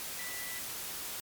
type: tone in noise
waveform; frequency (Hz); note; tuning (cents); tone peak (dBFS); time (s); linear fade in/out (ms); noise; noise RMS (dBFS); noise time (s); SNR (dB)
sine; 1975.5; B6; 0; -43; 0.19-0.59; 0; white; -40; 0-1.2; -6
effects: MP3 96 kbps